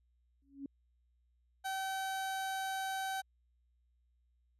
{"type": "tone with exponential growth", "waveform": "sine", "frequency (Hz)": 277.2, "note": "C#4", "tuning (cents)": 0, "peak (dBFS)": -37, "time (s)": [0.42, 0.66], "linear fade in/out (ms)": 2, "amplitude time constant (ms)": 51}
{"type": "tone", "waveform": "30% pulse", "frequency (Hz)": 768, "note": "G5", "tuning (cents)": -36, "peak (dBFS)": -33, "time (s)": [1.64, 3.22], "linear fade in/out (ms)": 20}
{"effects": ["added 60 Hz sine -70 dBFS peak until 4.59 s", "resampled to 32000 Hz"]}